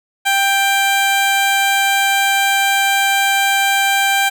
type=tone; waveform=15% pulse; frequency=788 Hz; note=G5; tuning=9 cents sharp; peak=-6 dBFS; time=0.25-4.3 s; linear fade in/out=20 ms; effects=none